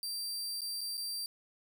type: tone with dropouts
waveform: sawtooth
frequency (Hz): 4700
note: D8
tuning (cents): +1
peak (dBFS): -33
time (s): 0.03-1.26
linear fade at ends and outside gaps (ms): 1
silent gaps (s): 0.608-0.617 / 0.809-0.813 / 0.971-0.977
effects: none